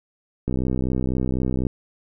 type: click train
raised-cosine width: 3 ms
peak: -11 dBFS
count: 77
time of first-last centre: 0.48-1.667 s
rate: 64 Hz
effects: none